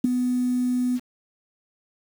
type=tone with ADSR envelope; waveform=sine; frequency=248.9 Hz; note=B3; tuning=14 cents sharp; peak=-11 dBFS; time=0.04-1 s; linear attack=7 ms; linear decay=7 ms; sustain=-9 dB; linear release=46 ms; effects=7-bit